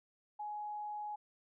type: tone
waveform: sine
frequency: 838 Hz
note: G#5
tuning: 15 cents sharp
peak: -39 dBFS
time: 0.39-1.16 s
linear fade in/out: 10 ms
effects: none